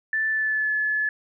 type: tone with pitch glide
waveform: sine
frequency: 1760 to 1718.8 Hz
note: A6 to A6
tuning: 0 to -41 cents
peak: -21 dBFS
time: 0.13-1.09 s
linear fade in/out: 2 ms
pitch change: -41 cents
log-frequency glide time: 0.29-0.72 s
effects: none